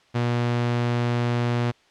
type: tone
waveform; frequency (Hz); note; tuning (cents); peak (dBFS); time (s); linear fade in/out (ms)
sawtooth; 120; B2; -49; -17; 0.14-1.72; 20
effects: white hiss -58 dBFS RMS until 1.9 s + low-pass 4000 Hz 12 dB/octave